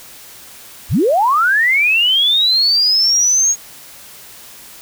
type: linear sweep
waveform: sine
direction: up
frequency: 38.49 to 6645 Hz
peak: -10 dBFS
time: 0.89-3.56 s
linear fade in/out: 50 ms
effects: white hiss -38 dBFS RMS until 4.81 s